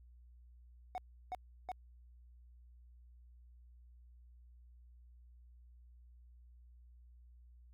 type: tone bursts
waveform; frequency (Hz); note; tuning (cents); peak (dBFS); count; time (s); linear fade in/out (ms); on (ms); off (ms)
triangle; 736; F#5; -9; -36; 3; 0.95-1.717; 0; 29; 340
effects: added 60 Hz sine -57 dBFS peak until 7.73 s